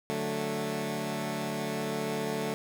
15% pulse chord, D major, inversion none, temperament equal, 146.83 / 185 / 220 Hz, D3 / F#3 / A3, 0 / 0 / 0 cents, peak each -30 / -31 / -27 dBFS, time 0.1-2.54 s, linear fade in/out 0 ms, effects none

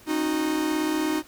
45% pulse tone cluster, 271.2 / 309.5 / 366 Hz, C#4 / D#4 / F#4, -38 / -9 / -19 cents, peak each -33 / -24 / -31 dBFS, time 0.06-1.23 s, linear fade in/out 50 ms, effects pink hiss -51 dBFS RMS until 1.27 s

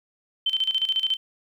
sine tone with tremolo, 3090 Hz, G7, 26 cents flat, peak -19 dBFS, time 0.46-1.17 s, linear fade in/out 5 ms, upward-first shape square, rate 14 Hz, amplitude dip 75%, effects 10-bit

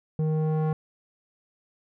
square tone with low-pass filter sweep, 155.9 Hz, D#3, 4 cents sharp, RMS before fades -25 dBFS, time 0.19-0.73 s, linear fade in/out 2 ms, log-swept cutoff 400 to 940 Hz, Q 1.1, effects none

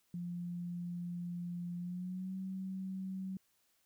sine tone with pitch glide, 174.7 to 189.41 Hz, F3 to F#3, +1 to +41 cents, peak -38 dBFS, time 0.14-3.37 s, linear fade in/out 2 ms, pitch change +140 cents, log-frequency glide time 1.77-2.35 s, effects white hiss -75 dBFS RMS until 3.85 s

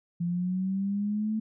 sine linear sweep, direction up, 170.4 to 220 Hz, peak -26 dBFS, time 0.2-1.4 s, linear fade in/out 10 ms, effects none

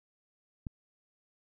click, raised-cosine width 5 ms, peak -25 dBFS, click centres 0.668 s, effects none

